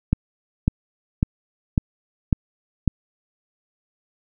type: click train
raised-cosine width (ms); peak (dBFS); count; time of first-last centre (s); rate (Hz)
5; -4; 6; 0.13-2.877; 1.82
effects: none